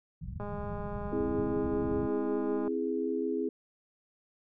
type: low-pass noise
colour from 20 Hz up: white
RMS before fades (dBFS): -40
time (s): 0.21-2.08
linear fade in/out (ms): 20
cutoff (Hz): 180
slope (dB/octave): 48
type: click train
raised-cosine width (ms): 1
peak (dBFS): -27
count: 468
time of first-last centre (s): 0.4-2.678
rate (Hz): 205
type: chord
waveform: sine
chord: C augmented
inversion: none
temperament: equal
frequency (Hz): 261.6 / 329.6 / 415.3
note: C4 / E4 / G#4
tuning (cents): 0 / 0 / 0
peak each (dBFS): -34 / -34 / -32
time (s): 1.12-3.49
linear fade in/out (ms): 5
effects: none